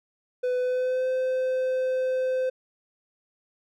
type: tone with pitch glide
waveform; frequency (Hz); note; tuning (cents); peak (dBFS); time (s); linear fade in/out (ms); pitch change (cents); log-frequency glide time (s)
triangle; 500 to 515.2; B4 to C5; +21 to -27; -21; 0.43-2.5; 10; +52; 0.58-1.08
effects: none